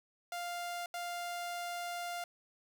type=tone bursts at uneven times; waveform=sawtooth; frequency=699 Hz; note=F5; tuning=1 cent sharp; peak=-34 dBFS; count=2; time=0.32-0.86 / 0.94-2.24 s; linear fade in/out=2 ms; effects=none